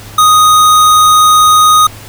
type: tone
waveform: square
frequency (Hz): 1244.5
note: D#6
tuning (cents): 0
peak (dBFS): -4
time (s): 0.18-1.87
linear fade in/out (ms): 5
effects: added 104 Hz sine -31 dBFS peak until 2.08 s + pink hiss -32 dBFS RMS until 2.08 s

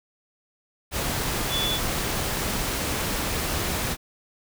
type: tone in noise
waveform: sine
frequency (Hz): 3449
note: A7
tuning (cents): -35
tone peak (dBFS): -25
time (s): 1.49-1.8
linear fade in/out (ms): 50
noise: pink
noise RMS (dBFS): -27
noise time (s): 0.91-3.97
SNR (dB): -1
effects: none

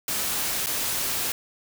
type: noise with dropouts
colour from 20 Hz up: white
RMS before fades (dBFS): -27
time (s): 0.08-1.32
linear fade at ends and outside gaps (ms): 2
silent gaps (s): 0.661-0.668
effects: none

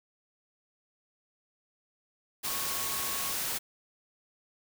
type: tone in noise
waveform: sine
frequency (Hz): 1103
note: C#6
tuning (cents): -9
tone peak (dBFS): -42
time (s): 2.46-3.34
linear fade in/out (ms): 20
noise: white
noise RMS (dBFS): -33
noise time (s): 2.43-3.59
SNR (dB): -12
effects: none

